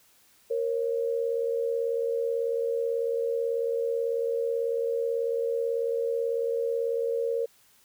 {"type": "tone pair together", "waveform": "sine", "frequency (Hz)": [466.2, 544.4], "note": ["A#4", "C#5"], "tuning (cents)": [0, -31], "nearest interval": "minor third", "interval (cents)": 269, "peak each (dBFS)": [-26, -31], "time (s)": [0.5, 7.46], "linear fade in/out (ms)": 10, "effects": ["white hiss -61 dBFS RMS until 7.84 s"]}